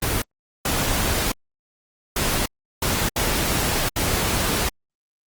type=noise bursts at uneven times; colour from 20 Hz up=pink; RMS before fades=-22 dBFS; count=6; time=0.02-0.22 / 0.65-1.32 / 2.16-2.46 / 2.82-3.09 / 3.16-3.89 / 3.96-4.69 s; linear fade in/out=5 ms; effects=Opus 24 kbps